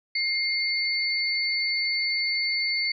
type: tone pair together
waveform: sine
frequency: 2121 / 4494 Hz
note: C7 / C#8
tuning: +23 / +23 cents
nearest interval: octave + minor second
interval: 1300 cents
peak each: -26 dBFS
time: 0.15-2.92 s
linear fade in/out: 5 ms
effects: none